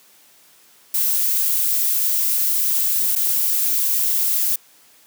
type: noise with dropouts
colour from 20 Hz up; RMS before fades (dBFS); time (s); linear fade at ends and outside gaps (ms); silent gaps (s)
violet; -19; 0.94-4.56; 5; 3.154-3.16
effects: white hiss -52 dBFS RMS until 5.06 s + high-pass 150 Hz 12 dB/octave